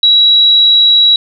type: tone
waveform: sine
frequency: 3887 Hz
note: B7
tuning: 28 cents flat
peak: -4 dBFS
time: 0.03-1.16 s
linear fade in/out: 2 ms
effects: none